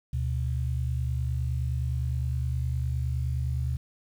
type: tone pair together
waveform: sine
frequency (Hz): 74.6 / 124.3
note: D2 / B2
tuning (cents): +28 / +12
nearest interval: major sixth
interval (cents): 884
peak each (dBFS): -28 / -29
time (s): 0.13-3.77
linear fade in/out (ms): 5
effects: 9-bit